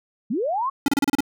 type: linear sweep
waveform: sine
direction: up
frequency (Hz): 183.7 to 1122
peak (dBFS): -21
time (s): 0.3-0.7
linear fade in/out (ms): 10
type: tone bursts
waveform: square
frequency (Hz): 281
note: C#4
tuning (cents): +24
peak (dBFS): -17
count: 7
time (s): 0.86-1.206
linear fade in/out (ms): 2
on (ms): 22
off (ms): 32
effects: none